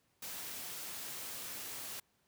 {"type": "noise", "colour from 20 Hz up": "white", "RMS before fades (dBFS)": -44, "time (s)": [0.22, 2], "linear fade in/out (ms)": 5, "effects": ["pink hiss -75 dBFS RMS until 2.27 s", "high-pass 80 Hz 12 dB/octave"]}